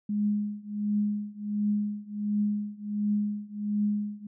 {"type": "tone with tremolo", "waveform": "sine", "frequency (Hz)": 207.7, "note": "G#3", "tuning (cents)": 0, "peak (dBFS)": -22, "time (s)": [0.09, 4.27], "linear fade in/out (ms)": 5, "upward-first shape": "triangle", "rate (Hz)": 1.4, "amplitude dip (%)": 95, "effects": []}